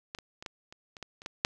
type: clicks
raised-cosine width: 0.2 ms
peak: -20 / -24 / -26 / -20 / -30 / -28 / -22 / -30 / -19 / -7 dBFS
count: 10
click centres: 0.149 / 0.187 / 0.425 / 0.462 / 0.725 / 0.968 / 1.027 / 1.219 / 1.261 / 1.449 s
effects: none